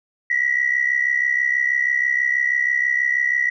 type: tone pair together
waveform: sine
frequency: 1909.3 / 1975.5 Hz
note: A#6 / B6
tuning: +41 / 0 cents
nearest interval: minor second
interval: 59 cents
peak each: -19 dBFS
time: 0.3-3.5 s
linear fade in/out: 5 ms
effects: tanh soft clip ceiling -9 dBFS